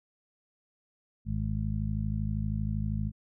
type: harmonic tone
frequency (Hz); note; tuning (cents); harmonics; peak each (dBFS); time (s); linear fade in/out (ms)
52.7; G#1; +26; 1 / 2 / 3 / 4; -33 / -32 / -36 / -35; 1.25-3.12; 50
effects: none